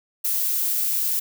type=noise; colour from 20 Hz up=violet; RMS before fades=-23 dBFS; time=0.24-1.2 s; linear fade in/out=10 ms; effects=none